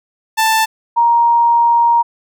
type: tone pair in turn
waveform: sawtooth / sine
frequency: 884 / 938.5 Hz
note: A5 / A#5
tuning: +8 / +11 cents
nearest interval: minor second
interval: 103 cents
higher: second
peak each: -7 / -8 dBFS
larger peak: first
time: 0.37-0.66 / 0.96-2.03 s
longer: second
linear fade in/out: 20 ms
effects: none